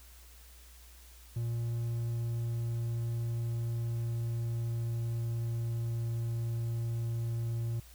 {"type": "tone with pitch glide", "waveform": "triangle", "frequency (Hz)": [117.2, 116.12], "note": ["A#2", "A#2"], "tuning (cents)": [10, -6], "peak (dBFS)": -29, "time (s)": [1.36, 7.8], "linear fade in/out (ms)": 5, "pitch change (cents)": -16, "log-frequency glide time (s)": [1.61, 6.22], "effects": ["added 60 Hz sine -53 dBFS peak until 7.94 s", "white hiss -58 dBFS RMS until 7.94 s"]}